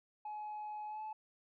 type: tone with pitch glide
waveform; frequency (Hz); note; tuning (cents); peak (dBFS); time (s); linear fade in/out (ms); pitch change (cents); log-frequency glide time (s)
sine; 846 to 863.8; G#5 to A5; +32 to -32; -39; 0.25-1.13; 5; +36; 0.87-1.02
effects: tanh soft clip ceiling -39 dBFS